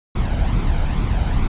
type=noise with flanger; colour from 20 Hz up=brown; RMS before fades=-18 dBFS; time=0.15-1.48 s; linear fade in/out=10 ms; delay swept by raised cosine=0.84 to 1.36 ms; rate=2.3 Hz; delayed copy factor=+0.5; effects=resampled to 8000 Hz